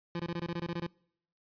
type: tone bursts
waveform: 25% pulse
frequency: 171.2 Hz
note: F3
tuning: 34 cents flat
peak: -29 dBFS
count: 11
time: 0.15-0.867 s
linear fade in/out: 2 ms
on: 47 ms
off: 20 ms
effects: noise-tail reverb RT60 0.7 s tail -26 dB re dry + resampled to 11025 Hz